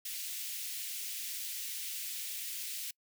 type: high-pass noise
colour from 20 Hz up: white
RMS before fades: -40 dBFS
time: 0.05-2.91 s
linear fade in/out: 5 ms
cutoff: 2200 Hz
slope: 24 dB/octave
effects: noise-tail reverb RT60 0.1 s tail -26 dB re dry